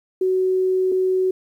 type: tone pair in turn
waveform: sine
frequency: 373.4 / 373.4 Hz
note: F#4 / F#4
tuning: +16 / +16 cents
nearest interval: unison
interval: 0 cents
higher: neither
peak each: -16 dBFS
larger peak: neither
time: 0.21-0.92 / 0.92-1.31 s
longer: first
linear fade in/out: 5 ms
effects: 9-bit